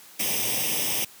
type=noise with comb filter; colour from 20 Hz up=white; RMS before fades=-26 dBFS; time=0.19-1.05 s; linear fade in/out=10 ms; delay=0.35 ms; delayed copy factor=+0.8; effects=white hiss -49 dBFS RMS until 1.2 s + high-pass 100 Hz 12 dB/octave